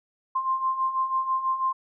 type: beating tone pair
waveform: sine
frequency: 1046.5 / 1052.6 Hz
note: C6 / C6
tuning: 0 / +10 cents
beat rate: 6.1 Hz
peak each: -30 / -24 dBFS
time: 0.35-1.73 s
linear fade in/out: 10 ms
effects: none